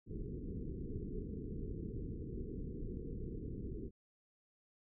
pink low-pass noise, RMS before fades -43 dBFS, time 0.06-3.91 s, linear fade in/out 50 ms, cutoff 460 Hz, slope 96 dB/octave, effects none

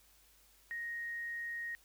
sine tone, 1871 Hz, A#6, 6 cents sharp, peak -38 dBFS, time 0.71-1.75 s, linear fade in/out 0 ms, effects added 50 Hz sine -70 dBFS peak until 1.84 s + white hiss -66 dBFS RMS until 1.84 s

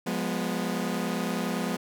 sawtooth chord, F diminished, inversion none, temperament equal with one note detuned, 177.97 / 207.7 / 246.9 Hz, F3 / Ab3 / Cb4, +33 / 0 / 0 cents, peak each -28 dBFS, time 0.06-1.77 s, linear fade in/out 10 ms, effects none

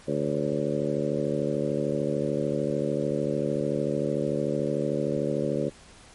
harmonic tone with a mistuned harmonic, 73.42 Hz, D2, in tune, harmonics 2 / 3 / 4 / 5 / 6 / 7 / 8, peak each -32 / -32 / -32 / -32 / -32 / -32 / -32 dBFS, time 0.07-5.7 s, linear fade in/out 20 ms, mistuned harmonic 8, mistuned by -60 cents, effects pink hiss -51 dBFS RMS until 6.14 s + MP3 48 kbps

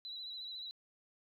triangle tone with vibrato, 3951 Hz, B7, in tune, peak -39 dBFS, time 0.05-0.71 s, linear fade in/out 0 ms, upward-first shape sine, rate 14 Hz, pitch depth 44 cents each way, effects tanh soft clip ceiling -41 dBFS

